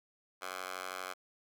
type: tone with high-pass filter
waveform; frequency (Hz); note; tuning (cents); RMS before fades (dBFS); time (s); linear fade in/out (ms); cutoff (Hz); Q
10% pulse; 92.5; F#2; 0; -42; 0.41-1.14; 20; 940; 1.9
effects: none

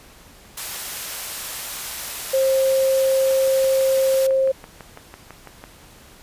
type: high-pass noise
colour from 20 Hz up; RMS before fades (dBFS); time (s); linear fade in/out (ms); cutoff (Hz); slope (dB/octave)
white; -30; 0.57-4.27; 5; 490; 12
type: tone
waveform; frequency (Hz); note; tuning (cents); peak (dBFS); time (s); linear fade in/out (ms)
sine; 532; C5; +29; -15; 2.33-4.52; 10
type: click train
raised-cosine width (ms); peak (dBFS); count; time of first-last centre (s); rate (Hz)
0.5; -22; 15; 3.31-5.639; 6.01
effects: pink hiss -47 dBFS RMS until 6.22 s + resampled to 32000 Hz

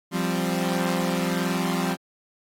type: chord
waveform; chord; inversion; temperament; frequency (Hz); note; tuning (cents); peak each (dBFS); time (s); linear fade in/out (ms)
sawtooth; F suspended second; none; equal; 174.61 / 196 / 261.6; F3 / G3 / C4; 0 / 0 / 0; -22 / -24 / -25; 0.11-1.97; 50
effects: AAC 48 kbps

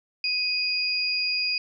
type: tone pair together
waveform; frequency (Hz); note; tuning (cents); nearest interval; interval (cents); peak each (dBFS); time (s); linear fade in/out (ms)
sine; 2500 / 4858; D#7 / D#8; +8 / -42; octave; 1150; -27 / -25; 0.24-1.58; 2
effects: none

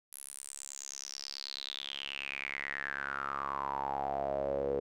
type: tone with band-pass filter sweep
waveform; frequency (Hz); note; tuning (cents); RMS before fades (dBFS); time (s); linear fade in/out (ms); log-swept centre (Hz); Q
sawtooth; 69.3; C#2; 0; -38; 0.12-4.8; 10; 11000 to 460; 8.1
effects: none

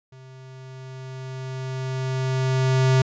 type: tone with level ramp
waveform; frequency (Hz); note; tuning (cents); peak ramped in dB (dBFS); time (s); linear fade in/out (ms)
square; 130.81; C3; 0; -44 to -15; 0.12-3.02; 5
effects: resampled to 16000 Hz

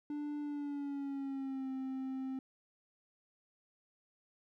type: tone with pitch glide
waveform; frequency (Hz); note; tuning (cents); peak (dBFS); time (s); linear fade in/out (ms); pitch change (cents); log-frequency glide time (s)
triangle; 294.3 to 263.7; D4 to C4; +4 to +14; -35; 0.1-2.39; 2; -190; 0.4-1.7
effects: none

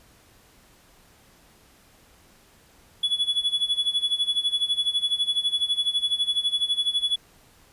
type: tone with tremolo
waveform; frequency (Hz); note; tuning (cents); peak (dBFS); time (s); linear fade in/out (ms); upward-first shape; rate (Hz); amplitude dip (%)
triangle; 3400; G#7; +40; -17; 3.03-7.16; 5; sine; 12; 85
effects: pink hiss -56 dBFS RMS until 7.72 s + resampled to 32000 Hz

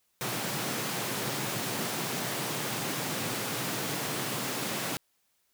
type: high-pass noise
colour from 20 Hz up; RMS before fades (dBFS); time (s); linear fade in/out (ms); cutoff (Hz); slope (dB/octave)
pink; -33; 0.21-4.97; 0; 110; 96
effects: white hiss -73 dBFS RMS until 5.53 s

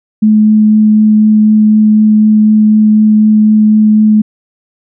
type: tone with vibrato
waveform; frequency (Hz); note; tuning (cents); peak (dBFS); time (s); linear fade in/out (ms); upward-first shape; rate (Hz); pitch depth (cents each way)
sine; 214.3; A3; -45; -3; 0.22-4.22; 10; triangle; 4; 8
effects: none

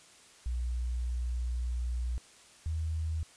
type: tone pair in turn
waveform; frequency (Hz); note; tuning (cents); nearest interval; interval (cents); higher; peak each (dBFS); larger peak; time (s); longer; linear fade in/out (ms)
sine; 60.8 / 79.81; B1 / D#2; -26 / +45; perfect fourth; 471; second; -30 / -30; neither; 0.46-2.18 / 2.66-3.23; first; 0
effects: white hiss -57 dBFS RMS until 3.36 s + resampled to 22050 Hz

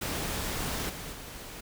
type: noise with level steps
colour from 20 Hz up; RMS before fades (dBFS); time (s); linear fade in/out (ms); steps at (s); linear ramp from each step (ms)
pink; -33 / -40 / -43; 0.01-1.61; 10; 0.89 / 1.12; 10
effects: none

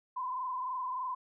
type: tone with frequency modulation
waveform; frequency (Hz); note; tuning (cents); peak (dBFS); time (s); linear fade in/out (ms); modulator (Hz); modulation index
sine; 1018; C6; -48; -33; 0.16-1.15; 10; 23.3; 1.5
effects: none

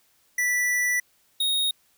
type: tone pair in turn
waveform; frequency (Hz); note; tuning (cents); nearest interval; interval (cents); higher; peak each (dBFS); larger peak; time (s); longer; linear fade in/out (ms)
square; 1968 / 3739; B6 / A#7; -7 / +4; major seventh; 1111; second; -22; neither; 0.38-1 / 1.4-1.71; first; 5
effects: white hiss -64 dBFS RMS until 1.97 s

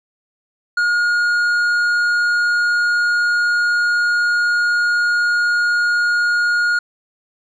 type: tone with tanh clipping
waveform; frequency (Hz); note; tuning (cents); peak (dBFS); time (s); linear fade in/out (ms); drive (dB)
sine; 1432; F6; +43; -15; 0.77-6.79; 5; 7
effects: none

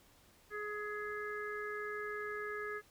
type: harmonic tone with a mistuned harmonic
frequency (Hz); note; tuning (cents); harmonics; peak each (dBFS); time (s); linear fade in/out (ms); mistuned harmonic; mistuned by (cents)
419.3; G#4; +17; 1 / 3 / 4 / 5; -42 / -45 / -43 / -50; 0.5-2.82; 50; 5; -20
effects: pink hiss -65 dBFS RMS until 2.9 s

